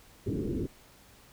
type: low-pass noise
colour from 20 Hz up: white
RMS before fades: -32 dBFS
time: 0.26-0.67 s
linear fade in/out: 10 ms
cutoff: 410 Hz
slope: 48 dB/octave
effects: pink hiss -57 dBFS RMS until 1.32 s